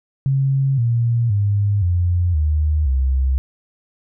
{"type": "tone with pitch steps", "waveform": "sine", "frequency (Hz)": [135.8, 117.54, 101.74, 88.06, 76.22, 65.97], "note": ["C#3", "A#2", "G#2", "F2", "D#2", "C2"], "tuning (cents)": [-35, 15, -35, 15, -35, 15], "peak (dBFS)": -14, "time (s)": [0.26, 3.38], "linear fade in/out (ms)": 0, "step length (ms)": 520, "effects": []}